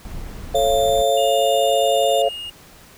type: noise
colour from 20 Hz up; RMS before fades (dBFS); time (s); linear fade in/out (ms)
brown; -31; 0.05-1.02; 2
type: chord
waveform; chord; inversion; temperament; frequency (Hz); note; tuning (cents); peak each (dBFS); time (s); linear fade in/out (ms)
sine; A augmented; none; just; 440 / 550 / 687.5; A4 / C#5 / E#5; 0 / -14 / -27; -22 / -18 / -18; 0.54-2.29; 10
type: tone with pitch glide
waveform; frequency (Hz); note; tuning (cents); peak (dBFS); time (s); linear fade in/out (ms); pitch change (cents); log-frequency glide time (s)
sawtooth; 3563 to 3594; A7 to A7; +21 to +36; -24; 0.55-2.22; 2; +15; 0.83-1.7
type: tone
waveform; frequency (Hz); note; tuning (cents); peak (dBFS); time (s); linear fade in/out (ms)
triangle; 2847; F7; +33; -27; 1.17-2.5; 5
effects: pink hiss -46 dBFS RMS until 2.97 s